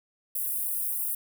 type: high-pass noise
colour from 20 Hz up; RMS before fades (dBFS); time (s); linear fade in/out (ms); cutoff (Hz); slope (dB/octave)
white; -30; 0.35-1.15; 5; 9400; 48
effects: none